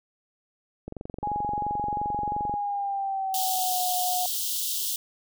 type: click train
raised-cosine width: 2 ms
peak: -22 dBFS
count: 39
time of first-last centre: 0.88-2.539 s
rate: 22.9 Hz
type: tone with pitch glide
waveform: sine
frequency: 830.6 to 727.3 Hz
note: G#5 to F#5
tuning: 0 to -30 cents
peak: -26 dBFS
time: 1.23-4.26 s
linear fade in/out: 2 ms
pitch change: -230 cents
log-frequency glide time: 2.47-3.83 s
type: high-pass noise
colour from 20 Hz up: white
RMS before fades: -29 dBFS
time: 3.34-4.96 s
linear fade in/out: 2 ms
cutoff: 2900 Hz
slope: 96 dB/octave
effects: none

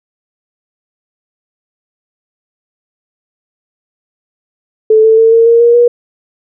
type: tone with pitch steps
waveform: sine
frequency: 436.7 / 443.6 / 450.5 / 457.6 / 464.8 / 472.1 / 479.5 Hz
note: A4 / A4 / A4 / A#4 / A#4 / A#4 / A#4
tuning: -13 / +14 / +41 / -32 / -5 / +22 / +49 cents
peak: -3 dBFS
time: 4.9-5.88 s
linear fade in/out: 5 ms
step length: 140 ms
effects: none

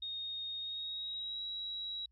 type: tone with pitch glide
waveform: sine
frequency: 3712 to 3872 Hz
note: A#7 to B7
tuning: -8 to -35 cents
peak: -38 dBFS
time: 0.02-2.06 s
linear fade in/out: 5 ms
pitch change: +73 cents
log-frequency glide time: 0.59-1.42 s
effects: added 60 Hz sine -67 dBFS peak until 2.11 s

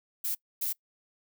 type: noise bursts at uneven times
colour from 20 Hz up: violet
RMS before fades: -31 dBFS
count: 2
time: 0.24-0.35 / 0.61-0.73 s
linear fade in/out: 10 ms
effects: noise-tail reverb RT60 0.1 s tail -23 dB re dry

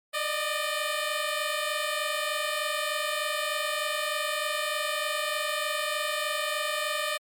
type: tone pair together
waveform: 10% pulse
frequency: 592 / 615.3 Hz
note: D5 / D#5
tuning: +14 / -19 cents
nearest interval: minor second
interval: 67 cents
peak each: -22 dBFS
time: 0.13-7.18 s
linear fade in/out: 20 ms
effects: MP3 64 kbps

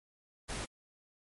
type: noise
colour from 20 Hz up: pink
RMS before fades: -39 dBFS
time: 0.48-0.66 s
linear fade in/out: 20 ms
effects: MP3 48 kbps

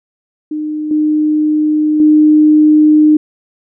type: tone with level steps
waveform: sine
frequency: 304.9 Hz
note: D#4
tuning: 35 cents flat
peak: -16 / -9 / -4 dBFS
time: 0.51-3.17 s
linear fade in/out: 5 ms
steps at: 0.91 / 2 s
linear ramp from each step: 2 ms
effects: none

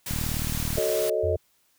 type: noise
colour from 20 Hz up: white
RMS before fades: -33 dBFS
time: 0.06-1.1 s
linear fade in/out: 5 ms
type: click train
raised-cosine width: 5 ms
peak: -18 dBFS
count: 27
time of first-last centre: 0.11-0.782 s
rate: 38.7 Hz
type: chord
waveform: sine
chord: D# half-diminished seventh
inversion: first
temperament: equal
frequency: 370 / 440 / 554.4 / 622.3 Hz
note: F#4 / A4 / C#5 / D#5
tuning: 0 / 0 / 0 / 0 cents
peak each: -31 / -27 / -31 / -26 dBFS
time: 0.77-1.36 s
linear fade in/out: 5 ms
type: tone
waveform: sine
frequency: 87.31 Hz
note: F2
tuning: in tune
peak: -27 dBFS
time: 1.23-1.37 s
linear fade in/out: 10 ms
effects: white hiss -66 dBFS RMS until 1.78 s

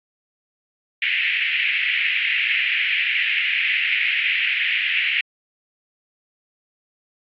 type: band-pass noise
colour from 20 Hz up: white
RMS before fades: -21 dBFS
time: 1.02-5.21 s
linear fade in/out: 2 ms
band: 1900 to 2800 Hz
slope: 48 dB/octave
effects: AAC 64 kbps

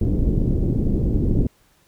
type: low-pass noise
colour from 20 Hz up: pink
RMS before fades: -19 dBFS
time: 0.01-1.47 s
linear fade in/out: 5 ms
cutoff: 360 Hz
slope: 24 dB/octave
effects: pink hiss -59 dBFS RMS until 1.87 s

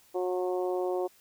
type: harmonic tone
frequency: 181.9 Hz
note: F#3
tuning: 29 cents flat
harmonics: 2 / 3 / 4 / 5 / 6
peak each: -29 / -34 / -36 / -43 / -46 dBFS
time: 0.14-1.08 s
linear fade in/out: 20 ms
effects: white hiss -61 dBFS RMS until 1.2 s

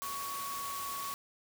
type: tone in noise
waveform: sine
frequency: 1118 Hz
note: C#6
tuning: 14 cents sharp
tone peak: -38 dBFS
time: 0.02-1.14 s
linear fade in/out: 0 ms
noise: white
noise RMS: -42 dBFS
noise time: 0.02-1.14 s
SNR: +1 dB
effects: none

